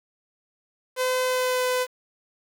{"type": "tone with pitch glide", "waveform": "sawtooth", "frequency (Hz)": [510, 504.4], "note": ["C5", "B4"], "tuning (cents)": [-44, 36], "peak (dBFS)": -18, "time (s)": [0.96, 1.87], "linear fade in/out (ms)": 50, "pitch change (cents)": -20, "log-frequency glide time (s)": [1.26, 1.64], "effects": ["8-bit"]}